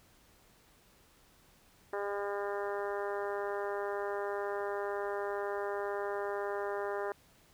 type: harmonic tone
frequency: 202 Hz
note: G#3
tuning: 48 cents flat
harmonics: 2 / 3 / 4 / 5 / 6 / 7 / 8 / 9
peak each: -36 / -40 / -42 / -44 / -46 / -47 / -48 / -49 dBFS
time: 1.93-7.12 s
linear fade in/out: 2 ms
effects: pink hiss -64 dBFS RMS until 7.53 s